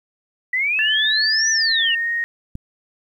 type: exponential two-way sweep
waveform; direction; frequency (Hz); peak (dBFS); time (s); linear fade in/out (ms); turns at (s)
sine; up then down; 1948 to 6050 to 2718; -17; 0.53-1.95; 5; 1.5
type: tone with pitch glide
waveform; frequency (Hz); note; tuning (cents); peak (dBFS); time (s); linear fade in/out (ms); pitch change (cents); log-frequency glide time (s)
sine; 1740 to 1864.9; A6 to A#6; -20 to 0; -19; 0.79-2.24; 0; +120; 1.2-2.11
type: click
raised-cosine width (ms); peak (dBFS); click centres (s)
5; -18; 2.554
effects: 9-bit